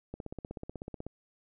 click train, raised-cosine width 2 ms, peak -26 dBFS, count 16, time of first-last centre 0.14-1.066 s, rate 16.2 Hz, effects none

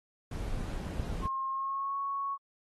brown noise, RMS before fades -36 dBFS, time 0.31-1.27 s, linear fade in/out 5 ms
click train, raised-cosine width 5 ms, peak -26 dBFS, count 7, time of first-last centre 0.48-1.256 s, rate 7.73 Hz
sine tone with pitch glide, 1069 to 1108 Hz, C6 to C#6, +37 to -1 cents, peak -31 dBFS, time 1.21-2.38 s, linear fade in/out 50 ms, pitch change +62 cents, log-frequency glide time 1.49-1.97 s
effects AAC 32 kbps

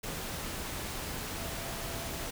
sine tone in noise, 671 Hz, E5, 31 cents sharp, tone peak -47 dBFS, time 1.36-2.27 s, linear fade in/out 10 ms, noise pink, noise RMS -38 dBFS, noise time 0.03-2.31 s, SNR -12 dB, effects none

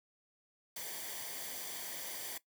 white noise with comb filter, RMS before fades -43 dBFS, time 0.76-2.38 s, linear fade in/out 5 ms, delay 0.75 ms, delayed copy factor -0.6, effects noise-tail reverb RT60 0.1 s tail -17 dB re dry

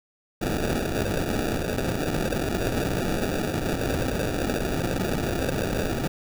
blue noise with sample-and-hold, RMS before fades -26 dBFS, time 0.41-6.08 s, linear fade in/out 10 ms, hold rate 1050 Hz, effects none

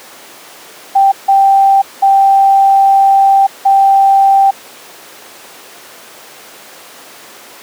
sine tone bursts at uneven times, 784 Hz, G5, in tune, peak -4 dBFS, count 4, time 0.95-1.12 / 1.28-1.82 / 2.02-3.47 / 3.65-4.51 s, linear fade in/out 10 ms, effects pink hiss -34 dBFS RMS until 7.62 s + high-pass 400 Hz 12 dB/octave

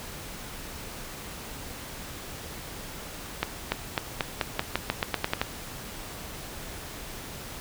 accelerating click train, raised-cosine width 0.3 ms, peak -8 dBFS, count 13, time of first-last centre 3.43-5.415 s, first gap 290 ms, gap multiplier 0.89, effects pink hiss -40 dBFS RMS until 7.6 s

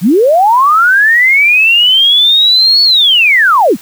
sine linear two-way sweep, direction up then down, 146.83 to 4435 to 146.83 Hz, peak -4 dBFS, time 0.01-3.77 s, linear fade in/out 50 ms, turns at 2.83 s, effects white hiss -35 dBFS RMS until 3.81 s

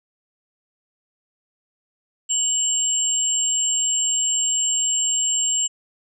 sine tone pair together, 2959 / 7456 Hz, F#7 / A#8, -1 / -1 cents, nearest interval octave + major third, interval 1600 cents, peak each -26 / -19 dBFS, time 2.29-5.68 s, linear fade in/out 20 ms, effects none

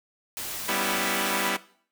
white noise, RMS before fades -34 dBFS, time 0.37-1.49 s, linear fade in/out 0 ms
5% pulse chord, C# half-diminished seventh, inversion second, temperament equal, 196 / 246.9 / 277.2 / 329.6 Hz, G3 / B3 / C#4 / E4, 0 / 0 / 0 / 0 cents, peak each -18 / -19 / -23 / -19 dBFS, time 0.68-1.57 s, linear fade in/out 10 ms
effects noise-tail reverb RT60 0.5 s tail -18 dB re dry

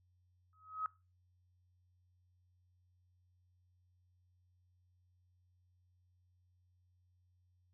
sine tone with exponential growth, 1272 Hz, D#6, 38 cents sharp, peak -32 dBFS, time 0.53-0.86 s, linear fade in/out 1 ms, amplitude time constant 70 ms, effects noise-tail reverb RT60 0.3 s tail -21 dB re dry + added 90 Hz sine -70 dBFS peak until 7.73 s

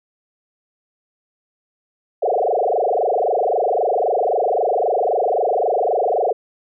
sine tone with frequency modulation, 590 Hz, D5, 8 cents sharp, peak -15 dBFS, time 2.22-6.33 s, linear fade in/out 10 ms, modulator 23.8 Hz, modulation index 7.2, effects none

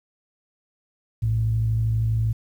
sine tone pair together, 59.01 / 111.4 Hz, A#1 / A2, +22 / +22 cents, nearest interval major seventh, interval 1100 cents, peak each -27 / -19 dBFS, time 1.22-2.33 s, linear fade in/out 10 ms, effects tanh soft clip ceiling -12 dBFS + 9-bit

